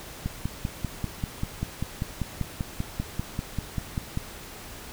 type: click train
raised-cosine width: 5 ms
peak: -15 dBFS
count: 21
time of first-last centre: 0.26-4.174 s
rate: 5.11 Hz
effects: pink hiss -42 dBFS RMS until 4.92 s